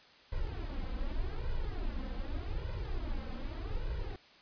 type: noise with flanger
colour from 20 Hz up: brown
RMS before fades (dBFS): -36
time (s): 0.32-4.16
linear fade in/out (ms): 2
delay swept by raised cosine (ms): 2 to 3.9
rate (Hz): 0.84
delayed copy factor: +0.85
effects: white hiss -59 dBFS RMS until 4.41 s + resampled to 11025 Hz